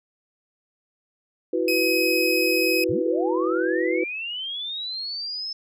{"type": "chord", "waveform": "sine", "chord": "E suspended second", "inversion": "none", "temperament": "just", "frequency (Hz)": [329.6, 370.8, 494.4], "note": ["E4", "F#4", "B4"], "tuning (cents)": [0, 4, 2], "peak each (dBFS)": -25, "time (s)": [1.53, 4.04], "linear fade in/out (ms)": 5}
{"type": "tone", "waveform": "30% pulse", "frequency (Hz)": 2535, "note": "D#7", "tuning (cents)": 32, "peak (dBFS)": -19, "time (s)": [1.68, 2.84], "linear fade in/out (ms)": 2}
{"type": "linear sweep", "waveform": "sine", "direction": "up", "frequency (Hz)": [74.2, 5274], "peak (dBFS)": -28, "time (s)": [2.89, 5.53], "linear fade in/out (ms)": 5}
{"effects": []}